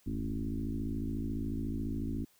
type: tone with frequency modulation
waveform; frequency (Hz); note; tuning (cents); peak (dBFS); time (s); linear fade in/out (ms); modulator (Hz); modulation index
sine; 153.3; D#3; -25; -32; 0.06-2.25; 10; 54.1; 2.9
effects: white hiss -67 dBFS RMS until 2.39 s